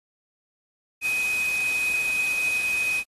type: tone in noise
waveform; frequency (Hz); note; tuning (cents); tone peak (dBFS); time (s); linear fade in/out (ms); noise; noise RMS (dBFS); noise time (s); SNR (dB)
sine; 2512; D#7; +16; -22; 1.01-3.04; 50; white; -35; 1.01-3.04; +10
effects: AAC 32 kbps